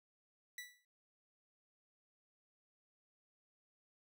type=tone with exponential decay; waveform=sawtooth; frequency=1965 Hz; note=B6; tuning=9 cents flat; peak=-39 dBFS; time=0.58-0.85 s; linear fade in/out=2 ms; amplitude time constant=58 ms; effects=none